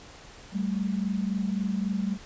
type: tone pair together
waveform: sine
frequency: 193.2 / 216.9 Hz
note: G3 / A3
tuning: -25 / -25 cents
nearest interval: major second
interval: 200 cents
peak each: -27 / -30 dBFS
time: 0.52-2.18 s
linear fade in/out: 50 ms
effects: pink hiss -48 dBFS RMS until 2.25 s + resampled to 16000 Hz